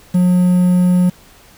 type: tone with quantisation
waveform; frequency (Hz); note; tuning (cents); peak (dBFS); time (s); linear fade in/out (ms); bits
triangle; 180; F#3; -47; -7; 0.14-1.1; 10; 6
effects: pink hiss -45 dBFS RMS until 1.57 s